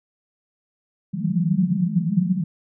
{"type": "band-pass noise", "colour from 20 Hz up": "white", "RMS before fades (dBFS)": -21, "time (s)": [1.13, 2.44], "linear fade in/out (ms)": 5, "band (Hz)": [160, 200], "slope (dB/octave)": 96, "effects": []}